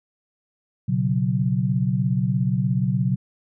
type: chord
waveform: sine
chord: B suspended second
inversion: none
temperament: equal with one note detuned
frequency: 121.7 / 138.59 / 185 Hz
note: B2 / C#3 / F#3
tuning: -25 / 0 / 0 cents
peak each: -23 dBFS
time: 0.88-3.16 s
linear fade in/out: 10 ms
effects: none